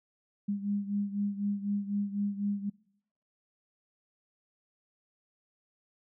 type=beating tone pair; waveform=sine; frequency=201.7 / 205.7 Hz; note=G3 / G#3; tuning=+50 / -16 cents; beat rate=4 Hz; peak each=-31 / -35 dBFS; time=0.48-2.7 s; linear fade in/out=10 ms; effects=noise-tail reverb RT60 0.8 s tail -25 dB re dry